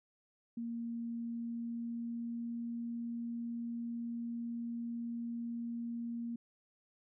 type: tone with pitch glide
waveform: sine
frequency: 233.1 to 234.5 Hz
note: A#3 to A#3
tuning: 0 to +11 cents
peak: -37 dBFS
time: 0.57-6.36 s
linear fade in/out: 5 ms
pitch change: +11 cents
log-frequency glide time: 1.1-2.63 s
effects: none